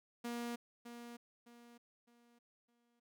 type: tone with echo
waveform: sawtooth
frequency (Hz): 237.6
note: A#3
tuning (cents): +33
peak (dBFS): -36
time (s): 0.24-0.56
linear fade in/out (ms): 10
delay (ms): 610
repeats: 4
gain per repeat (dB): -9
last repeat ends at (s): 3
effects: none